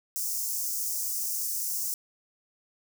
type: high-pass noise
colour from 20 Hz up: white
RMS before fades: -31 dBFS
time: 0.16-1.94 s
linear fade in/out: 0 ms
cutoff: 5300 Hz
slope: 48 dB/octave
effects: none